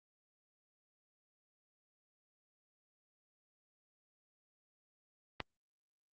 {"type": "click", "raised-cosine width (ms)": 0.3, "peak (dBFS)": -19, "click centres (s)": 5.403, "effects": ["low-pass 5000 Hz 12 dB/octave", "Opus 24 kbps"]}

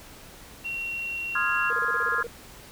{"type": "tone", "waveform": "sine", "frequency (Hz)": 2738, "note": "F7", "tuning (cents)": -35, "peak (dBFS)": -29, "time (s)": [0.64, 1.71], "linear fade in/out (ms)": 20}
{"type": "chord", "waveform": "sine", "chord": "F minor seventh", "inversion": "second", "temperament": "equal", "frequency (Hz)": [1046.5, 1244.5, 1396.9, 1661.2], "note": ["C6", "Eb6", "F6", "Ab6"], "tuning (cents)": [0, 0, 0, 0], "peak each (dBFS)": [-31, -31, -27, -27], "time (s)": [1.35, 2.23], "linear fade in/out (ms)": 5}
{"type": "tone bursts", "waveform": "triangle", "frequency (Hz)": 471, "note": "A#4", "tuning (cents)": 18, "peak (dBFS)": -30, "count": 10, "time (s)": [1.7, 2.269], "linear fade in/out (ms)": 2, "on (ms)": 29, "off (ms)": 31}
{"effects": ["pink hiss -47 dBFS RMS until 2.71 s"]}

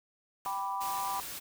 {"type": "noise with exponential decay", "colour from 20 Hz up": "white", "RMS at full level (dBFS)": -45, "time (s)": [0.45, 1.28], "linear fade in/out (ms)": 2, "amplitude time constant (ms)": 180}
{"type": "chord", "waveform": "sine", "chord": "G major", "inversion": "none", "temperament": "equal", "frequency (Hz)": [784, 987.8, 1174.7], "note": ["G5", "B5", "D6"], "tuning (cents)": [0, 0, 0], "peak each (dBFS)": [-37, -34, -39], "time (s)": [0.46, 1.2], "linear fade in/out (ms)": 0}
{"type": "noise", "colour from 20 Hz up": "white", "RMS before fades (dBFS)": -41, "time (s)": [0.8, 1.4], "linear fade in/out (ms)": 20}
{"effects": []}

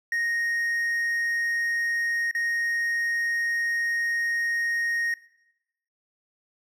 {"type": "tone with dropouts", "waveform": "triangle", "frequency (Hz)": 1864.7, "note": "A#6", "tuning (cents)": 0, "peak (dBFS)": -22, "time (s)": [0.12, 5.14], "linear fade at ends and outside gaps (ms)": 2, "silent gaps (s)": [2.312, 2.349], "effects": ["noise-tail reverb RT60 0.9 s tail -18 dB re dry"]}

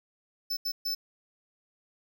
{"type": "tone bursts at uneven times", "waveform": "square", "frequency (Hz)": 5274, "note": "E8", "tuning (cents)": 0, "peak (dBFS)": -29, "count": 3, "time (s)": [[0.5, 0.57], [0.65, 0.72], [0.85, 0.95]], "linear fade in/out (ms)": 10, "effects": ["10-bit"]}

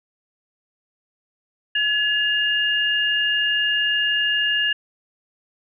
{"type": "tone pair together", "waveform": "sine", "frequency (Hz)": [1695, 2828], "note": ["G#6", "F7"], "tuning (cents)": [35, 21], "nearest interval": "major sixth", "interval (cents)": 886, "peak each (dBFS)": [-21, -20], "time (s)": [1.75, 4.73], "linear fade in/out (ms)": 5, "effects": []}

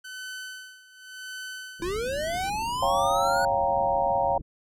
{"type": "tone with tremolo", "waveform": "sawtooth", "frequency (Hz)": 1514, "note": "F#6", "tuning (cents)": 39, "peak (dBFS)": -31, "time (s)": [0.04, 2.5], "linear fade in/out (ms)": 10, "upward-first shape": "sine", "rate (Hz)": 0.9, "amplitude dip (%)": 85}
{"type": "low-pass noise", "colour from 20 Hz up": "pink", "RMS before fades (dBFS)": -40, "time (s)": [1.79, 4.42], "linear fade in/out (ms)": 10, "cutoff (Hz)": 370, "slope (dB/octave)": 24}
{"type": "linear sweep", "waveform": "square", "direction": "up", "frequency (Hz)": [329.6, 1480], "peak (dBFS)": -28, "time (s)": [1.82, 3.45], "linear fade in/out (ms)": 2}
{"type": "chord", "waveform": "sine", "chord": "G half-diminished seventh", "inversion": "second", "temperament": "equal", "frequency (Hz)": [554.4, 698.5, 784, 932.3], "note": ["Db5", "F5", "G5", "Bb5"], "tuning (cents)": [0, 0, 0, 0], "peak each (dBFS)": -27, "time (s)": [2.82, 4.38], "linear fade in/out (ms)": 5}
{"effects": ["low-pass 12000 Hz 12 dB/octave"]}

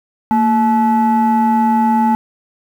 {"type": "tone pair together", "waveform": "sine", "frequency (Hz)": [229.1, 862.2], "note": ["A#3", "A5"], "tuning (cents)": [-30, -35], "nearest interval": "octave + major seventh", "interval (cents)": 2295, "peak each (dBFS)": -11, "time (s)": [0.31, 2.15], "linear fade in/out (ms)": 0, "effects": ["tanh soft clip ceiling -7 dBFS", "7-bit"]}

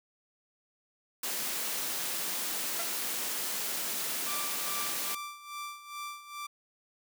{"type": "high-pass noise", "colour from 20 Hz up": "white", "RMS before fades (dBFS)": -34, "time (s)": [1.23, 5.15], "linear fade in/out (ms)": 5, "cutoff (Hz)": 170, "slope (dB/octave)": 24}
{"type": "tone with exponential decay", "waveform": "20% pulse", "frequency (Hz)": 680, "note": "F5", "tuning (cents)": -46, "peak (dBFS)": -29, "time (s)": [2.79, 2.94], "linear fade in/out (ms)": 5, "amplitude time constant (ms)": 32}
{"type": "tone with tremolo", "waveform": "sawtooth", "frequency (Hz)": 1174.7, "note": "D6", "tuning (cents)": 0, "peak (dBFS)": -33, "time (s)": [4.26, 6.47], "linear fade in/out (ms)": 10, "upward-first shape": "sine", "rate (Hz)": 2.4, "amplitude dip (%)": 75}
{"effects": []}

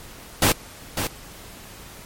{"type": "noise with echo", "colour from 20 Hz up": "pink", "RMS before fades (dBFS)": -17, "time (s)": [0.42, 0.52], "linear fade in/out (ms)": 2, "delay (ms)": 550, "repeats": 1, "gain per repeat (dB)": -8, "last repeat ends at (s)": 1.07, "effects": ["pink hiss -42 dBFS RMS until 2.05 s", "MP3 64 kbps"]}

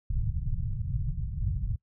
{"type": "low-pass noise", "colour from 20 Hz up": "pink", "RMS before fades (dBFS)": -30, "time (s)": [0.1, 1.76], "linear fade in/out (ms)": 5, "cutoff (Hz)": 150, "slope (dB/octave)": 48, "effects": ["noise-tail reverb RT60 0.1 s tail -21 dB re dry"]}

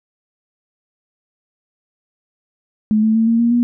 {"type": "tone with pitch steps", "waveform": "sine", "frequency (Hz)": [214.7, 219.6, 224.6, 229.7, 234.9, 240.3], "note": ["A3", "A3", "A3", "A#3", "A#3", "B3"], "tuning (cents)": [-42, -3, 36, -25, 13, -47], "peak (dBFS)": -11, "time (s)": [2.91, 3.63], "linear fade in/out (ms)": 0, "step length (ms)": 120, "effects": []}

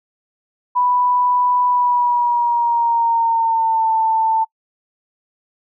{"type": "tone with pitch glide", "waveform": "sine", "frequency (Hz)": [987.8, 890.3], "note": ["B5", "A5"], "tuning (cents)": [0, 20], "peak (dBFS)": -13, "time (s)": [0.75, 4.45], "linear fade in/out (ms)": 20, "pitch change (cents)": -180, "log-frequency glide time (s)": [1.67, 3.91], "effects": ["noise-tail reverb RT60 0.1 s tail -24 dB re dry"]}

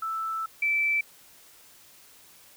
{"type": "tone pair in turn", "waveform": "sine", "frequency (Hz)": [1320, 2324], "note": ["E6", "D7"], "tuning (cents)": [2, -19], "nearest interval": "minor seventh", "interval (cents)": 979, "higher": "second", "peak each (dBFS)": [-28, -22], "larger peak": "second", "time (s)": [[0.02, 0.46], [0.62, 1.01]], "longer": "first", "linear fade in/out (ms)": 5, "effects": ["white hiss -54 dBFS RMS until 2.56 s"]}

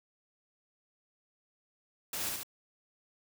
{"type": "noise with echo", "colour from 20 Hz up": "white", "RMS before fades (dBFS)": -37, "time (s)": [2.13, 2.29], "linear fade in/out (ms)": 2, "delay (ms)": 71, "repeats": 2, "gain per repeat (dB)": -2, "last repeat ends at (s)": 2.432, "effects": []}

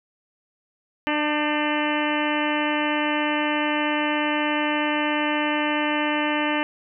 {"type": "harmonic tone with a mistuned harmonic", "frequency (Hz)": 298.6, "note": "D4", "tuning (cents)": 29, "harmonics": [1, 2, 3, 4, 5, 6, 7, 8, 9, 10], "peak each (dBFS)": [-25, -29, -28, -32, -34, -30, -32, -34, -33, -33], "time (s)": [1.07, 6.63], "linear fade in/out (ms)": 0, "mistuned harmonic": 5, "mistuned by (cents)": 60, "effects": []}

